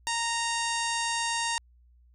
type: harmonic tone with a mistuned harmonic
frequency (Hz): 928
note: A#5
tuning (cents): -8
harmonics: 1 / 2 / 3 / 4 / 5 / 6 / 7 / 8 / 9 / 10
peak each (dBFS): -31 / -34 / -36 / -37 / -38 / -39 / -39 / -40 / -41 / -41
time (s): 0.07-1.58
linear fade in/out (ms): 0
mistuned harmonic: 8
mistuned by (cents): -17
effects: added 60 Hz sine -56 dBFS peak until 2.14 s